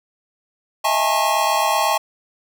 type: tone cluster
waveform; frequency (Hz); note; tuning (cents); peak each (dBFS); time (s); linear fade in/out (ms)
square; 636 / 674 / 823 / 891 / 1088; D#5 / E5 / G#5 / A5 / C#6; +38 / +38 / -16 / +22 / -33; -25 / -28 / -22 / -23 / -22; 0.84-1.98; 10
effects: none